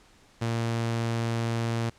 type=tone; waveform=sawtooth; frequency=115.5 Hz; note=A#2; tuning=16 cents flat; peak=-22 dBFS; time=0.41-1.9 s; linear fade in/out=10 ms; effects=pink hiss -58 dBFS RMS until 1.98 s + low-pass 8000 Hz 12 dB/octave